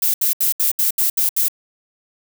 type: noise bursts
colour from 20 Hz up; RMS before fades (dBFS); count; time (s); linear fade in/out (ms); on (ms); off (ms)
violet; -17; 8; 0.02-1.484; 5; 120; 72
effects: none